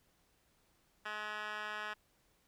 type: tone with band-pass filter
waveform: 10% pulse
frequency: 211.7 Hz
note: G#3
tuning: 33 cents sharp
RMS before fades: -42 dBFS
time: 1.05-1.94 s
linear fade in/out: 10 ms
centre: 1900 Hz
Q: 3.7
effects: pink hiss -73 dBFS RMS until 2.47 s